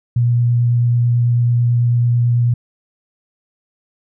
sine tone with vibrato, 120 Hz, B2, 49 cents flat, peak -11 dBFS, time 0.16-2.54 s, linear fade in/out 5 ms, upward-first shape sine, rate 9.1 Hz, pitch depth 9 cents each way, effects none

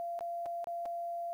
sine tone with dropouts, 687 Hz, F5, 29 cents flat, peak -35 dBFS, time 0-1.33 s, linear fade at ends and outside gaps 0 ms, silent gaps 0.191-0.208 / 0.458-0.462 / 0.643-0.671 / 0.855-0.859 s, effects 11-bit

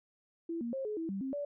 sine tone with pitch steps, 333.5 / 235 / 535 / 424.4 / 326.9 / 195.4 / 266.5 / 577 Hz, E4 / A#3 / C5 / G#4 / E4 / G3 / C4 / D5, +20 / +14 / +38 / +38 / -14 / -5 / +32 / -31 cents, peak -34 dBFS, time 0.49-1.45 s, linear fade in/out 5 ms, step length 120 ms, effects none

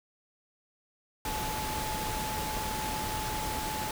sine tone in noise, 862 Hz, A5, 36 cents flat, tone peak -35 dBFS, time 1.25-3.91 s, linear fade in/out 2 ms, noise pink, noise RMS -35 dBFS, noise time 1.25-3.91 s, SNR -3 dB, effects none

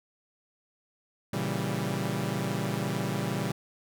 sawtooth chord, A# diminished seventh, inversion none, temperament equal, 116.54 / 138.59 / 164.81 / 196 Hz, A#2 / C#3 / E3 / G3, 0 / 0 / 0 / 0 cents, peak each -31 / -30 / -31 / -29 dBFS, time 1.33-3.52 s, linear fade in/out 5 ms, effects none

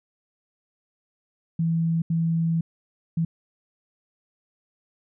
sine tone bursts at uneven times, 164.9 Hz, E3, 1 cent sharp, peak -20 dBFS, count 3, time 1.59-2.02 / 2.1-2.61 / 3.17-3.25 s, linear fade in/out 5 ms, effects none

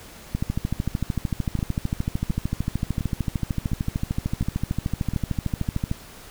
two click trains, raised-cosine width 5 ms, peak -11 / -14 dBFS, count 75 / 6, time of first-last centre 0.35-5.914 / 1.59-5.136 s, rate 13.3 / 1.41 Hz, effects pink hiss -44 dBFS RMS until 6.3 s

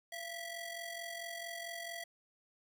sawtooth ring-modulated tone, 1318.5 Hz, E6, in tune, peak -35 dBFS, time 0.12-2.04 s, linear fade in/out 5 ms, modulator 637 Hz, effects none

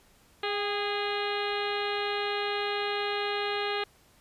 harmonic tone with a mistuned harmonic, 411.3 Hz, G#4, 17 cents flat, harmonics 1 / 2 / 3 / 4 / 5 / 6 / 7 / 8 / 9 / 10, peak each -32 / -35 / -37 / -38 / -39 / -40 / -40 / -41 / -42 / -42 dBFS, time 0.43-3.84 s, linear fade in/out 5 ms, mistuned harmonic 2, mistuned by -36 cents, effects pink hiss -61 dBFS RMS until 4.2 s + resampled to 32000 Hz

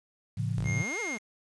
sine chord, A augmented, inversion none, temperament just, 110 / 137.5 / 171.88 Hz, A2 / C#3 / E#3, 0 / -14 / -27 cents, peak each -30 / -33 / -35 dBFS, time 0.37-0.83 s, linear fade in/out 10 ms
sawtooth exponential two-way sweep, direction up then down, 38.89 to 493.9 to 198.1 Hz, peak -32 dBFS, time 0.57-1.18 s, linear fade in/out 10 ms, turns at 1 s
square tone, 2129 Hz, C7, 30 cents sharp, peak -33 dBFS, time 0.64-1.19 s, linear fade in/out 50 ms
effects resampled to 22050 Hz + 9-bit

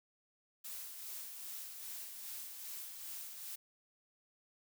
blue noise with tremolo, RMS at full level -45 dBFS, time 0.64-3.56 s, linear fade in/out 10 ms, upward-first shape sine, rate 2.5 Hz, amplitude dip 40%, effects none

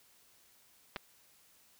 clicks, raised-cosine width 0.3 ms, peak -21 / -25 dBFS, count 2, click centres 0.961 / 0.966 s, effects white hiss -65 dBFS RMS until 1.79 s

